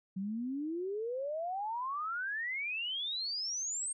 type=exponential sweep; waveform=sine; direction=up; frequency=185 to 8630 Hz; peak=-34 dBFS; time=0.16-3.93 s; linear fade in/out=10 ms; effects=none